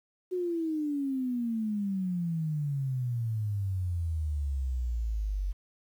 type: exponential sweep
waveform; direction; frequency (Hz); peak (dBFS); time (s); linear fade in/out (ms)
sine; down; 370 to 46.2; -28; 0.31-5.53; 20
effects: 10-bit